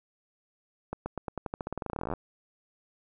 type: accelerating click train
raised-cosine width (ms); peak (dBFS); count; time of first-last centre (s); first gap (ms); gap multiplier
1; -19; 26; 0.93-2.137; 130; 0.9
effects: none